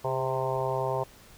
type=harmonic tone with a mistuned harmonic; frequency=130.81 Hz; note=C3; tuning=in tune; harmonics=1 / 3 / 4 / 5 / 6 / 7 / 8; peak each=-34 / -33 / -33 / -33 / -37 / -33 / -38 dBFS; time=0.04-1.04 s; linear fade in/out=10 ms; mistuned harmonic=3; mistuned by=+36 cents; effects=pink hiss -53 dBFS RMS until 1.37 s